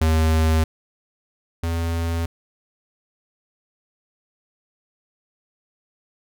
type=tone pair in turn; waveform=square; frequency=79.7 / 83.49 Hz; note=D#2 / E2; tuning=+42 / +23 cents; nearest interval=minor second; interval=81 cents; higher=second; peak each=-16 / -22 dBFS; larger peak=first; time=0.01-0.64 / 1.63-2.26 s; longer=neither; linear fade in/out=5 ms; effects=none